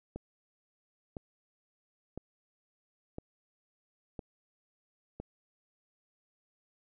click train, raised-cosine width 2 ms, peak -26 dBFS, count 6, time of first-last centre 0.16-5.2 s, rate 0.992 Hz, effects none

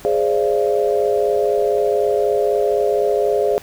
sine chord, D half-diminished seventh, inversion second, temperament equal with one note detuned, 415.3 / 523.3 / 587.3 / 682.5 Hz, Ab4 / C5 / D5 / F5, 0 / 0 / 0 / -40 cents, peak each -17 / -21 / -21 / -23 dBFS, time 0.05-3.58 s, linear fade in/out 0 ms, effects pink hiss -41 dBFS RMS until 3.62 s

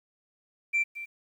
sine tone with echo, 2349 Hz, D7, in tune, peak -21 dBFS, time 0.73-0.84 s, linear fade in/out 20 ms, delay 220 ms, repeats 1, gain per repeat -14 dB, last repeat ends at 1.06 s, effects tanh soft clip ceiling -20 dBFS + 10-bit

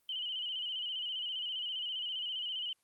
sine tone with vibrato, 3000 Hz, F#7, 23 cents sharp, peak -35 dBFS, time 0.09-2.73 s, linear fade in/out 2 ms, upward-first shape square, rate 15 Hz, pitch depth 51 cents each way, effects white hiss -75 dBFS RMS until 2.83 s + Opus 32 kbps

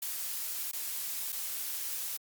blue noise with dropouts, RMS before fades -36 dBFS, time 0.02-2.17 s, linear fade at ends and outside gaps 5 ms, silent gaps 0.715-0.731 / 1.322-1.326 s, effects Opus 48 kbps

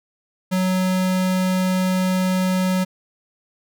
square tone, 185.4 Hz, F#3, 4 cents sharp, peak -18 dBFS, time 0.51-2.85 s, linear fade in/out 20 ms, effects none

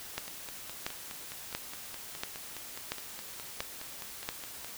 two click trains, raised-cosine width 0.2 ms, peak -24 / -15 dBFS, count 22 / 7, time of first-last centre 0.28-4.646 / 0.18-4.29 s, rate 4.81 / 1.46 Hz, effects white hiss -45 dBFS RMS until 4.77 s

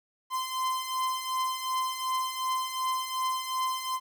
45% pulse beating tone pair, 1033 / 1035.7 Hz, C6 / C6, -22 / -18 cents, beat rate 2.7 Hz, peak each -34 / -30 dBFS, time 0.3-4 s, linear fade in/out 50 ms, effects 11-bit

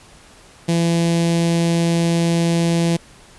sawtooth tone with notch filter, 168.4 Hz, E3, 37 cents sharp, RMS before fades -17 dBFS, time 0.68-2.97 s, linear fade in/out 10 ms, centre 1300 Hz, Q 0.84, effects pink hiss -46 dBFS RMS until 3.38 s + resampled to 24000 Hz

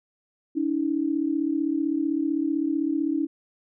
sine tone pair together, 285.3 / 321 Hz, C#4 / E4, +50 / -46 cents, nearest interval major second, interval 204 cents, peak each -25 dBFS, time 0.55-3.27 s, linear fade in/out 20 ms, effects none

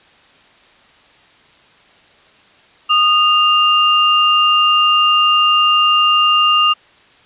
sine tone pair together, 1232.2 / 2800 Hz, D#6 / F7, -17 / +4 cents, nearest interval octave + major second, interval 1421 cents, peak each -12 dBFS, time 2.89-6.74 s, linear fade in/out 20 ms, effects white hiss -48 dBFS RMS until 7.25 s + resampled to 8000 Hz

